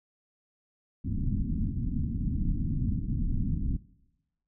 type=low-pass noise; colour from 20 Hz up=pink; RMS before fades=-29 dBFS; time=1.04-3.77 s; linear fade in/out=10 ms; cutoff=270 Hz; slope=48 dB/octave; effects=noise-tail reverb RT60 1.0 s tail -22 dB re dry